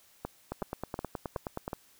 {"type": "two click trains", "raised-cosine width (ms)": 1, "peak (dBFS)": [-20, -20], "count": [5, 12], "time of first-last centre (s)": [[0.25, 1.731], [0.52, 1.679]], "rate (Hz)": [2.7, 9.49], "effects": ["white hiss -62 dBFS RMS until 1.99 s"]}